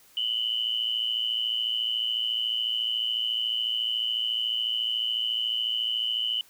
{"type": "tone pair together", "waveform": "sine", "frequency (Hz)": [2934, 3048], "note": ["F#7", "G7"], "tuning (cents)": [-15, -49], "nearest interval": "minor second", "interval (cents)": 66, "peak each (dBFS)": -28, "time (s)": [0.17, 6.41], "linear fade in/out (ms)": 2, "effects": ["white hiss -57 dBFS RMS until 6.49 s"]}